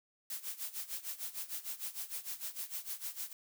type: noise with tremolo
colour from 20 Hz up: blue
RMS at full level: -39 dBFS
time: 0.3-3.33 s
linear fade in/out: 2 ms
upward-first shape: sine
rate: 6.6 Hz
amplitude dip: 85%
effects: none